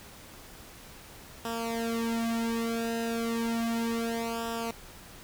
sawtooth tone with flanger, 229.9 Hz, A#3, 24 cents flat, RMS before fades -31 dBFS, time 1.45-4.71 s, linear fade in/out 0 ms, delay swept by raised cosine 0.46 to 3.46 ms, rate 0.33 Hz, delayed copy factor -1, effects pink hiss -49 dBFS RMS until 5.23 s

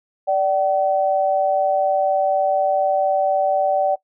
sine tone pair together, 587.3 / 763.2 Hz, D5 / G5, 0 / -47 cents, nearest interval perfect fourth, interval 453 cents, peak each -18 dBFS, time 0.27-3.96 s, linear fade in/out 20 ms, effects noise-tail reverb RT60 0.1 s tail -19 dB re dry

